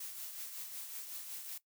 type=noise with tremolo; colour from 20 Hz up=blue; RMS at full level=-43 dBFS; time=0-1.58 s; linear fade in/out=5 ms; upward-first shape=triangle; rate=5.4 Hz; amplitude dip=50%; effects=noise-tail reverb RT60 0.1 s tail -17 dB re dry